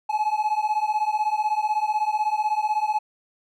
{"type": "beating tone pair", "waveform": "triangle", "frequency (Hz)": [845, 861], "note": ["G#5", "A5"], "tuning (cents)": [30, -38], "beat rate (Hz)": 16, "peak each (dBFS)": -22, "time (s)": [0.09, 2.99], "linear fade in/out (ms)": 10, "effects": []}